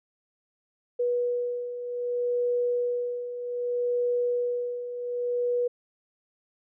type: beating tone pair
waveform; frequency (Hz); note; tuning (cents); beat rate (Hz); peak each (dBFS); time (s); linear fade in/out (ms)
sine; 486.2 / 486.84; B4 / B4; -27 / -25; 0.64; -32 / -26; 0.99-5.68; 10
effects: none